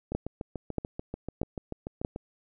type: two click trains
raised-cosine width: 2 ms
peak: -15 / -21 dBFS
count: 4 / 15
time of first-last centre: 0.15-2.049 / 0.12-2.161 s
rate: 1.58 / 6.86 Hz
effects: none